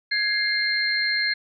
sine tone cluster, 1664 / 2107 / 4186 Hz, G#6 / C7 / C8, +3 / +12 / 0 cents, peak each -25 dBFS, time 0.11-1.34 s, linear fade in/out 10 ms, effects none

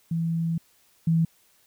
sine tone pair in turn, 165.5 / 164.07 Hz, E3 / E3, +7 / -8 cents, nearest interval unison, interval 15 cents, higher first, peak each -23 / -18 dBFS, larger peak second, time 0.11-0.58 / 1.07-1.25 s, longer first, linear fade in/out 5 ms, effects white hiss -62 dBFS RMS until 1.66 s

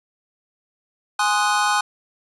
square chord, Ab dominant seventh, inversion none, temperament equal, 830.6 / 1046.5 / 1244.5 / 1480 Hz, Ab5 / C6 / Eb6 / Gb6, 0 / 0 / 0 / 0 cents, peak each -22 / -25 / -24 / -24 dBFS, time 1.19-1.81 s, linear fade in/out 5 ms, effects resampled to 24000 Hz + 9-bit

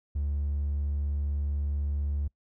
triangle tone, 72.1 Hz, D2, 31 cents flat, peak -24 dBFS, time 0.15-2.28 s, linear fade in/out 10 ms, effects noise-tail reverb RT60 0.1 s tail -26 dB re dry + tanh soft clip ceiling -21 dBFS

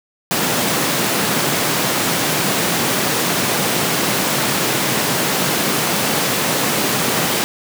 pink high-pass noise, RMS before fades -18 dBFS, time 0.31-7.44 s, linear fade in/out 0 ms, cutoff 140 Hz, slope 24 dB/octave, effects none

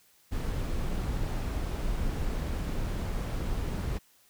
brown noise, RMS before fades -31 dBFS, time 0.31-3.99 s, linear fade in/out 20 ms, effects white hiss -63 dBFS RMS until 4.29 s

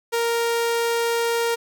sawtooth tone, 466 Hz, A#4, 1 cent flat, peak -16 dBFS, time 0.12-1.56 s, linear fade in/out 20 ms, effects none

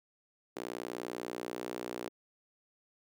sawtooth tone with high-pass filter, 60.3 Hz, B1, 41 cents flat, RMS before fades -41 dBFS, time 0.56-2.09 s, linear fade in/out 5 ms, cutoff 360 Hz, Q 2, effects none

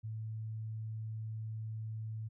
sine tone, 110 Hz, A2, in tune, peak -38 dBFS, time 0.03-2.29 s, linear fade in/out 20 ms, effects none

